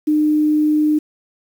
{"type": "tone with quantisation", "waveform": "sine", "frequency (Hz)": 303.5, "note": "D#4", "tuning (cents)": -43, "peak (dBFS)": -12, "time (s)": [0.07, 0.99], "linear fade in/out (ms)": 10, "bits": 7, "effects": []}